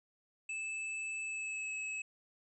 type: tone with pitch glide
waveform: square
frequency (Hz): 2624 to 2582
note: E7 to E7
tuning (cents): -9 to -37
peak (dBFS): -38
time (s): 0.49-2.02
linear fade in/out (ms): 5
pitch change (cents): -28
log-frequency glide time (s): 1.21-1.74
effects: resampled to 22050 Hz